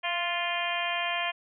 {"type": "harmonic tone with a mistuned harmonic", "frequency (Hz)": 349.2, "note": "F4", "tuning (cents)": 0, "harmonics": [2, 3, 4, 5, 6, 7, 8, 9], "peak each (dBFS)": [-33, -35, -43, -35, -37, -34, -38, -36], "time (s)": [0.03, 1.32], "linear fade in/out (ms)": 20, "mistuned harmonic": 2, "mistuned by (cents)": -22, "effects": []}